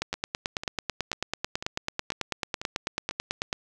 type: two click trains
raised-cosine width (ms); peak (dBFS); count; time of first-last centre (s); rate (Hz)
0.2; -10 / -17; 33 / 7; 0.02-3.529 / 0.14-3.11; 9.12 / 2.02
effects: none